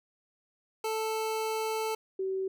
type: tone pair in turn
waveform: 25% pulse / sine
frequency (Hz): 440 / 381.5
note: A4 / G4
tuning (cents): 0 / -47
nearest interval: major second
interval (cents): 247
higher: first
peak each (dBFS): -26 / -29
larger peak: first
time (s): 0.84-1.95 / 2.19-2.48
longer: first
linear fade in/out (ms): 5
effects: none